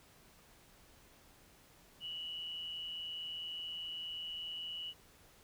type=tone with amplitude modulation; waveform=sine; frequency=2938 Hz; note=F#7; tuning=13 cents flat; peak=-38 dBFS; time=2-4.94 s; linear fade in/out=50 ms; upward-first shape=sine; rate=165 Hz; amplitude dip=50%; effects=pink hiss -63 dBFS RMS until 5.43 s